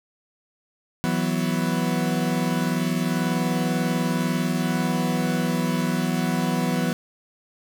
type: chord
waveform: 40% pulse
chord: E suspended second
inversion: none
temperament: equal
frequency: 164.81 / 185 / 246.9 Hz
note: E3 / F#3 / B3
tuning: 0 / 0 / 0 cents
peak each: -25 dBFS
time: 1.04-6.93 s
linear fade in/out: 0 ms
effects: none